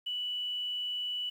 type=tone; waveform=sine; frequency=2960 Hz; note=F#7; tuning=in tune; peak=-32 dBFS; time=0.06-1.3 s; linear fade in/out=10 ms; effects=10-bit

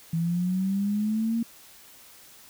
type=linear sweep; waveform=sine; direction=up; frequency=162.9 to 233.1 Hz; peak=-23 dBFS; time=0.13-1.43 s; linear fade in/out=5 ms; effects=white hiss -51 dBFS RMS until 2.49 s

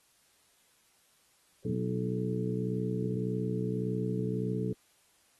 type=harmonic tone with a mistuned harmonic; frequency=61.74 Hz; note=B1; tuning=in tune; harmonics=2 / 3 / 4 / 5 / 6 / 7; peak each=-34 / -34 / -40 / -40 / -44 / -36 dBFS; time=1.65-4.73 s; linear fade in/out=5 ms; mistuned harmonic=5; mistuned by=+48 cents; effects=white hiss -67 dBFS RMS until 5.39 s + AAC 32 kbps

